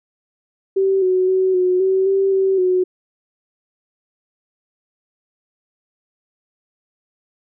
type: tone with pitch steps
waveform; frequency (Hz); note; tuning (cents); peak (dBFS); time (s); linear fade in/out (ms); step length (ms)
sine; 386.2 / 370.2 / 375.9 / 365 / 380.3 / 388.9 / 384.1 / 366.9; G4 / F#4 / F#4 / F#4 / F#4 / G4 / G4 / F#4; -26 / +1 / +27 / -24 / +48 / -14 / -35 / -15; -13; 0.76-2.84; 10; 260
effects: none